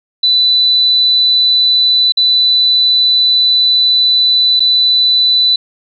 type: tone with dropouts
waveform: sine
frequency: 3987 Hz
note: B7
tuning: 16 cents sharp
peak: -7 dBFS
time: 0.23-5.56 s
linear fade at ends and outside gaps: 5 ms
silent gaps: 2.122-2.171 / 4.596-4.603 s
effects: none